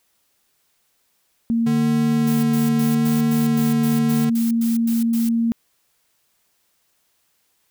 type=tone; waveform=sine; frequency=230.5 Hz; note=A#3; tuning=19 cents flat; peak=-16 dBFS; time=1.5-5.52 s; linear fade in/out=0 ms
type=tone with vibrato; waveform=square; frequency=148.9 Hz; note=D3; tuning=24 cents sharp; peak=-23 dBFS; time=1.66-4.3 s; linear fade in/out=10 ms; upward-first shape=sine; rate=0.81 Hz; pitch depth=12 cents each way
type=noise bursts; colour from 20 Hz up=blue; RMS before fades=-33 dBFS; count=12; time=2.27-5.29 s; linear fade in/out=5 ms; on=160 ms; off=100 ms
effects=white hiss -66 dBFS RMS until 7.7 s